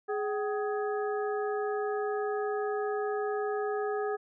harmonic tone with a mistuned harmonic, 417.5 Hz, G#4, 9 cents sharp, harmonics 1 / 2 / 3 / 4, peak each -30 / -36 / -40 / -42 dBFS, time 0.08-4.17 s, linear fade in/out 20 ms, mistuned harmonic 2, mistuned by -150 cents, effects none

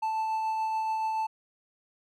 triangle tone with tremolo, 880 Hz, A5, in tune, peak -24 dBFS, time 0.02-1.27 s, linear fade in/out 10 ms, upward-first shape triangle, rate 7 Hz, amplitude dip 25%, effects none

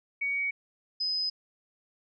sine tone pair in turn, 2249 / 5036 Hz, C#7 / D#8, +24 / +20 cents, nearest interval octave + major second, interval 1396 cents, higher second, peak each -27 dBFS, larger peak neither, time 0.21-0.51 / 1-1.3 s, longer neither, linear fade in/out 10 ms, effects none

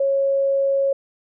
sine tone, 549 Hz, C#5, 17 cents flat, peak -16 dBFS, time 0-0.93 s, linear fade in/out 5 ms, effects none

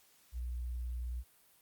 sine tone with vibrato, 60.7 Hz, B1, 29 cents flat, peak -36 dBFS, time 0.32-1.24 s, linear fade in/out 50 ms, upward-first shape triangle, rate 19 Hz, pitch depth 36 cents each way, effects white hiss -66 dBFS RMS until 1.61 s + Opus 48 kbps

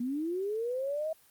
sine linear sweep, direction up, 233.1 to 646 Hz, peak -30 dBFS, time 0-1.13 s, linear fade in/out 5 ms, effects white hiss -62 dBFS RMS until 1.3 s + Opus 32 kbps

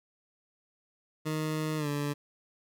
20% pulse tone with pitch glide, 155.56 to 145.14 Hz, D#3 to D3, 0 to -20 cents, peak -25 dBFS, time 1.25-2.14 s, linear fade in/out 20 ms, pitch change -120 cents, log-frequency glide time 1.77-1.88 s, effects none

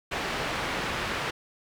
white low-pass noise, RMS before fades -31 dBFS, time 0.11-1.31 s, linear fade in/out 10 ms, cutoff 2200 Hz, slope 12 dB/octave, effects none

